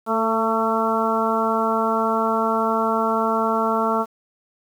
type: harmonic tone with a mistuned harmonic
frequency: 224.1 Hz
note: A3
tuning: 32 cents sharp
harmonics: 1 / 2 / 3 / 4 / 5 / 6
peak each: -25 / -25 / -25 / -25 / -25 / -25 dBFS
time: 0.06-4.06 s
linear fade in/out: 50 ms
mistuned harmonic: 2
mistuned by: -16 cents
effects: 8-bit